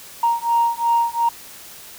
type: beating tone pair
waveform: sine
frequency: 932.3 / 935.1 Hz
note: A#5 / A#5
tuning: 0 / +5 cents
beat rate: 2.8 Hz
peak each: -18 dBFS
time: 0.23-1.29 s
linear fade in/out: 5 ms
effects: tanh soft clip ceiling -9 dBFS + white hiss -40 dBFS RMS until 1.98 s